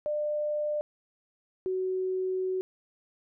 sine tone pair in turn, 598 / 373.4 Hz, D5 / F#4, +31 / +16 cents, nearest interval minor sixth, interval 815 cents, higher first, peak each -27 dBFS, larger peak neither, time 0.06-0.81 / 1.66-2.61 s, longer second, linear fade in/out 0 ms, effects none

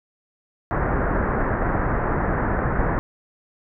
pink low-pass noise, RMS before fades -22 dBFS, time 0.71-2.99 s, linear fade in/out 0 ms, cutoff 1800 Hz, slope 48 dB/octave, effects none

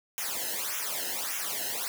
white noise with flanger, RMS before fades -33 dBFS, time 0.18-1.88 s, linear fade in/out 0 ms, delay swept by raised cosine 0.22 to 0.88 ms, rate 1.7 Hz, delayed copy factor -1, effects none

